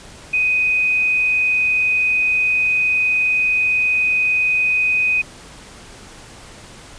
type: tone with frequency modulation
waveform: sine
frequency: 2500 Hz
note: D#7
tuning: 8 cents sharp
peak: -14 dBFS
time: 0.33-5.22 s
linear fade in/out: 10 ms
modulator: 39.6 Hz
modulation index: 0.45
effects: pink hiss -40 dBFS RMS until 6.98 s + resampled to 22050 Hz